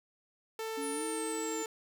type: tone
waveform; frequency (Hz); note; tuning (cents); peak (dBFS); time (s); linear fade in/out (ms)
sawtooth; 444.1; A4; +16; -32; 0.59-1.66; 2
type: tone with pitch glide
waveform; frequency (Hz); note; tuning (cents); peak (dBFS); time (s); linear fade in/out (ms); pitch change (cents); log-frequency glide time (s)
sine; 280.8 to 320.7; C#4 to E4; +22 to -48; -38; 0.77-1.63; 10; +230; 0.92-1.04
type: exponential sweep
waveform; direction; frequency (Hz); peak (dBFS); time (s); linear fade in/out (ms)
sine; down; 9956 to 7040; -40; 0.81-1.66; 20
effects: none